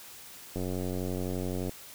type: click train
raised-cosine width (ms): 2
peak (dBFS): -21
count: 105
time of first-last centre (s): 0.56-1.694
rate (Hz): 91.7
effects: white hiss -48 dBFS RMS until 1.94 s